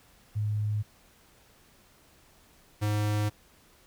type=tone pair in turn; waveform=sine / square; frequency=105.5 / 104.98 Hz; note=G#2 / G#2; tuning=+28 / +19 cents; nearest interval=unison; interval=9 cents; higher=first; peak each=-26 dBFS; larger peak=neither; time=0.35-0.83 / 2.81-3.3 s; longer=second; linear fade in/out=20 ms; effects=pink hiss -60 dBFS RMS until 3.86 s